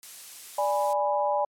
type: noise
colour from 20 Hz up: blue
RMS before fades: -40 dBFS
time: 0.03-0.93 s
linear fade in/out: 0 ms
type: chord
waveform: sine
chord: G# diminished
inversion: second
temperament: equal with one note detuned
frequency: 587.3 / 827.7 / 987.8 Hz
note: D5 / G#5 / B5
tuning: 0 / -6 / 0 cents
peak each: -26 / -26 / -29 dBFS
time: 0.58-1.45 s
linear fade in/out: 5 ms
effects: low-pass 11000 Hz 12 dB/octave + MP3 96 kbps